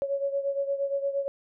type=beating tone pair; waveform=sine; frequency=554.4 / 563 Hz; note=C#5 / C#5; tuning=0 / +27 cents; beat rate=8.6 Hz; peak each=-27 / -32 dBFS; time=0.02-1.28 s; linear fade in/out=0 ms; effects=none

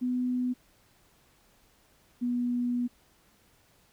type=tone pair in turn; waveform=sine; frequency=249.8 / 243.8 Hz; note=B3 / B3; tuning=+20 / -22 cents; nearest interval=unison; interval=42 cents; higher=first; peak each=-26 dBFS; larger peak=neither; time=0.01-0.54 / 2.21-2.88 s; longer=second; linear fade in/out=20 ms; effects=pink hiss -64 dBFS RMS until 3.92 s

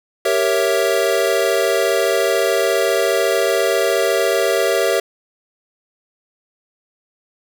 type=chord; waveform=square; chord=G diminished seventh; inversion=none; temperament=equal; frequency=392 / 466.2 / 554.4 / 659.3 Hz; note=G4 / Bb4 / Db5 / Fb5; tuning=0 / 0 / 0 / 0 cents; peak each=-21 dBFS; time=0.25-5 s; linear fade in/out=5 ms; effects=none

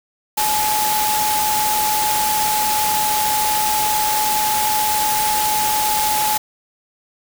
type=tone in noise; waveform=sine; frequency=853 Hz; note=G#5; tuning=46 cents sharp; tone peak=-18 dBFS; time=0.37-6.38 s; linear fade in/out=10 ms; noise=white; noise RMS=-21 dBFS; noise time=0.37-6.38 s; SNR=0 dB; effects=none

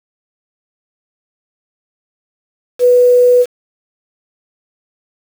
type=tone with quantisation; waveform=sine; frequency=492.8 Hz; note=B4; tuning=4 cents flat; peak=-5 dBFS; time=2.79-3.46 s; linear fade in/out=50 ms; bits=5; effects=none

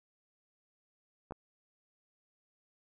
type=clicks; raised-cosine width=1 ms; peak=-29 dBFS; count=2; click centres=1.309 / 1.322 s; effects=none

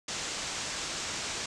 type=low-pass noise; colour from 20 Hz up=white; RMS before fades=-36 dBFS; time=0.08-1.46 s; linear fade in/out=5 ms; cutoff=7800 Hz; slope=48 dB/octave; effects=none

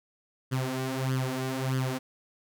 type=tone with flanger; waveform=sawtooth; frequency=130.81 Hz; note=C3; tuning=in tune; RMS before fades=-30 dBFS; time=0.51-1.99 s; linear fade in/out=20 ms; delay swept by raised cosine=0.62 to 5.02 ms; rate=1.6 Hz; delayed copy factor=+0.75; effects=none

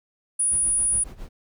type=tone; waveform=sine; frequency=9740 Hz; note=D#9; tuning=38 cents flat; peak=-19 dBFS; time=0.39-1.04 s; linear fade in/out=10 ms
type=noise with tremolo; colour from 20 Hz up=brown; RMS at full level=-35 dBFS; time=0.51-1.29 s; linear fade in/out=10 ms; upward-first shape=sine; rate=7.3 Hz; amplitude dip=80%
effects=none

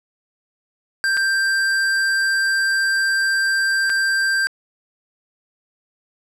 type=tone with dropouts; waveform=square; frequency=1577 Hz; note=G6; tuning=10 cents sharp; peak=-17 dBFS; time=1.04-4.47 s; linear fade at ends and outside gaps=0 ms; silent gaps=1.169-1.173 / 3.896-3.9 s; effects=low-pass 9000 Hz 12 dB/octave

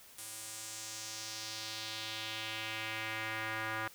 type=tone with band-pass filter sweep; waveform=square; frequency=110 Hz; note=A2; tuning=in tune; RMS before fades=-41 dBFS; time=0.18-3.88 s; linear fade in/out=5 ms; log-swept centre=9800 to 1500 Hz; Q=1.9; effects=white hiss -57 dBFS RMS until 3.94 s

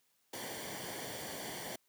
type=noise with comb filter; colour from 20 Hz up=pink; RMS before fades=-43 dBFS; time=0.33-1.76 s; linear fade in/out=5 ms; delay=0.77 ms; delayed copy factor=-0.65; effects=white hiss -75 dBFS RMS until 1.88 s + high-pass 100 Hz 12 dB/octave

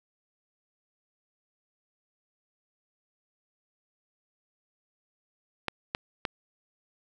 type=clicks; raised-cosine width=0.3 ms; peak=-12 dBFS; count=3; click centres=5.683 / 5.949 / 6.252 s; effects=8-bit

